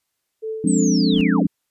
sine tone with tremolo, 440 Hz, A4, in tune, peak -23 dBFS, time 0.42-1.41 s, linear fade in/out 20 ms, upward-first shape triangle, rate 3.1 Hz, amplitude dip 65%
sine chord, D half-diminished seventh, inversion first, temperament equal with one note detuned, 177.15 / 207.7 / 261.6 / 293.7 Hz, F3 / Ab3 / C4 / D4, +25 / 0 / 0 / 0 cents, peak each -20 dBFS, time 0.64-1.47 s, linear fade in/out 5 ms
sine linear sweep, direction down, 8520 to 51.91 Hz, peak -25 dBFS, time 0.67-1.46 s, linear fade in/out 10 ms
brown noise with exponential growth, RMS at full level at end -30 dBFS, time 1.01-1.21 s, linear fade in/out 0 ms, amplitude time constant 42 ms
effects white hiss -75 dBFS RMS until 1.7 s + resampled to 32000 Hz

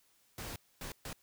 pink noise bursts at uneven times, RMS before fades -43 dBFS, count 3, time 0.38-0.56 / 0.81-0.92 / 1.05-1.13 s, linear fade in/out 2 ms, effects white hiss -70 dBFS RMS until 1.22 s

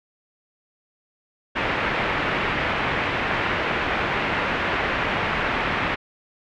white low-pass noise, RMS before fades -24 dBFS, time 1.55-5.96 s, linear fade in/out 20 ms, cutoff 2400 Hz, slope 24 dB/octave, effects none

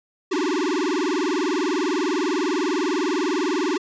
square tone with vibrato, 333.3 Hz, E4, 19 cents sharp, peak -21 dBFS, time 0.31-3.78 s, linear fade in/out 10 ms, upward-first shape sine, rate 20 Hz, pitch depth 280 cents each way, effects resampled to 16000 Hz

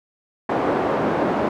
pink band-pass noise, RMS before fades -21 dBFS, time 0.49-1.49 s, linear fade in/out 5 ms, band 260 to 910 Hz, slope 12 dB/octave, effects none

